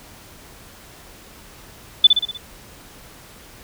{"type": "tone with echo", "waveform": "sine", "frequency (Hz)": 3496, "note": "A7", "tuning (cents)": -12, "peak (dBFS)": -4, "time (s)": [2.04, 2.07], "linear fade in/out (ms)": 5, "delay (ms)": 61, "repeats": 5, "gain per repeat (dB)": -5, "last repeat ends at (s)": 2.375, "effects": ["pink hiss -44 dBFS RMS until 3.63 s"]}